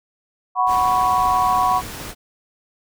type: chord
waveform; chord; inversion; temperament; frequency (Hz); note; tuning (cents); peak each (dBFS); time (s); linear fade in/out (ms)
sine; F# suspended fourth; none; equal; 740 / 987.8 / 1108.7; F#5 / B5 / C#6; 0 / 0 / 0; -19; 0.55-1.82; 50
type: noise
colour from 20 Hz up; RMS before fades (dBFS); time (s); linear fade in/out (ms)
pink; -32; 0.66-2.15; 50
effects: none